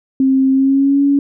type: tone with pitch glide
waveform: sine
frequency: 265.9 to 281.2 Hz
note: C4 to C#4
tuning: +28 to +25 cents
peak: -9 dBFS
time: 0.2-1.19 s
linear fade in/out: 2 ms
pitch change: +97 cents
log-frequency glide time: 0.52-1.02 s
effects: none